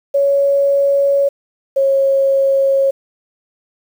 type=tone pair in turn; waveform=sine; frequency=559 / 545.3 Hz; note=C#5 / C#5; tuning=+14 / -29 cents; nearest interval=unison; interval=43 cents; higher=first; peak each=-10 dBFS; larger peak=neither; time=0.14-1.29 / 1.76-2.91 s; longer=neither; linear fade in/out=10 ms; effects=7-bit